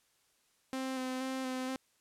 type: tone with vibrato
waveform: sawtooth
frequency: 260 Hz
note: C4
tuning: 11 cents flat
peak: -31 dBFS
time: 0.73-1.76 s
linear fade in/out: 0 ms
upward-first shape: square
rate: 2.1 Hz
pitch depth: 17 cents each way
effects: white hiss -72 dBFS RMS until 2 s + low-pass 11000 Hz 12 dB/octave